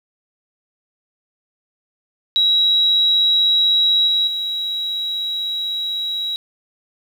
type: tone with level steps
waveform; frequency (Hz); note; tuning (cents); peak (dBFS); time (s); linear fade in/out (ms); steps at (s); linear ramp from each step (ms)
sine; 3868; B7; -37; -12 / -14 / -20; 2.36-6.36; 0; 4.07 / 4.27; 5
effects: 7-bit